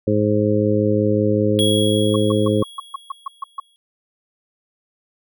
harmonic tone, 105.3 Hz, G#2, 24 cents sharp, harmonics 1 / 2 / 3 / 4 / 5, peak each -21 / -21 / -21 / -21 / -21 dBFS, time 0.07-2.63 s, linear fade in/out 5 ms
square tone with exponential decay, 3322 Hz, G#7, in tune, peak -18 dBFS, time 1.59-3.76 s, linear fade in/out 0 ms, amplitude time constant 470 ms
sine tone bursts, 1100 Hz, C#6, 14 cents flat, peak -22 dBFS, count 10, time 2.14-3.6 s, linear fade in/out 5 ms, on 20 ms, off 140 ms
effects none

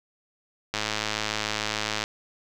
click train, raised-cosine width 0.2 ms, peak -9 dBFS, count 140, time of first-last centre 0.74-2.039 s, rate 107 Hz, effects none

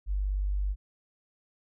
sine tone, 49 Hz, G1, in tune, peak -26 dBFS, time 0.06-0.76 s, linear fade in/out 50 ms, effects none

